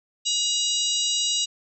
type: harmonic tone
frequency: 958 Hz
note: A#5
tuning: 47 cents sharp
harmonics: 3 / 4 / 5 / 6 / 7 / 8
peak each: -28 / -25 / -32 / -30 / -32 / -30 dBFS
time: 0.25-1.46 s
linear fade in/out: 20 ms
effects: none